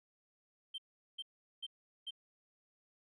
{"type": "tone bursts", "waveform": "sine", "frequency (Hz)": 3136, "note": "G7", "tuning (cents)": 0, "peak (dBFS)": -38, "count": 4, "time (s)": [0.74, 2.108], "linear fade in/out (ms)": 10, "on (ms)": 42, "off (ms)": 400, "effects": ["tanh soft clip ceiling -38 dBFS"]}